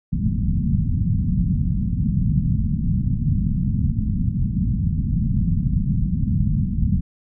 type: low-pass noise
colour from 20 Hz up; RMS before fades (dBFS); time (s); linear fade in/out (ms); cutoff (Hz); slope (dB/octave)
white; -20; 0.12-7.01; 10; 210; 48
effects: none